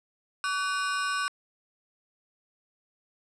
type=ring-modulated tone; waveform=40% pulse; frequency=1321 Hz; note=E6; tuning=3 cents sharp; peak=-23 dBFS; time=0.44-1.28 s; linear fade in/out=0 ms; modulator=180 Hz; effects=resampled to 22050 Hz + 10-bit